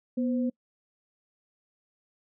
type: tone pair together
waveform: sine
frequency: 244.7 / 518.5 Hz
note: B3 / C5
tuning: -16 / -16 cents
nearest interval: octave + minor second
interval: 1300 cents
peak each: -25 / -35 dBFS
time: 0.17-0.5 s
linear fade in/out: 10 ms
effects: noise-tail reverb RT60 0.1 s tail -26 dB re dry